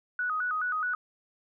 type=tone with vibrato; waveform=sine; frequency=1359 Hz; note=F6; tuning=48 cents flat; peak=-27 dBFS; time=0.19-0.95 s; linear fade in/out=2 ms; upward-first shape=square; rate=4.7 Hz; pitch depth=140 cents each way; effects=none